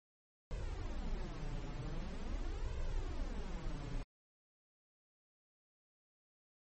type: noise with flanger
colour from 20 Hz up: brown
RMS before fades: -40 dBFS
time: 0.51-4.03 s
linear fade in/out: 0 ms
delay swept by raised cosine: 1.9 to 7 ms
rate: 0.44 Hz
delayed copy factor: +0.8
effects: MP3 32 kbps